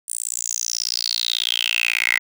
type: tone with high-pass filter sweep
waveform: 10% pulse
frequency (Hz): 58.27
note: A#1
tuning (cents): 0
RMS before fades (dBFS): -23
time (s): 0.08-2.19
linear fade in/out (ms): 5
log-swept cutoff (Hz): 9100 to 2000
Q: 8.1
effects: none